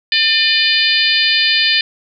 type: harmonic tone with a mistuned harmonic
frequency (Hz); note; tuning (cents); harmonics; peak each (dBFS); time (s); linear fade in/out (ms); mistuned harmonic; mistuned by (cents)
598; D5; +31; 3 / 4 / 5 / 6 / 7 / 8; -18 / -18 / -18 / -18 / -18 / -18; 0.12-1.81; 2; 4; +29
effects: none